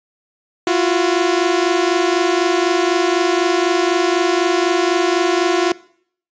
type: tone pair together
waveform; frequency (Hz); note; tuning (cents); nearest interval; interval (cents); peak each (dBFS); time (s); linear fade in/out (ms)
sawtooth; 339.7 / 363.7; F4 / F#4; -48 / -30; minor second; 118; -13; 0.67-5.72; 2
effects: noise-tail reverb RT60 0.6 s tail -21 dB re dry + resampled to 16000 Hz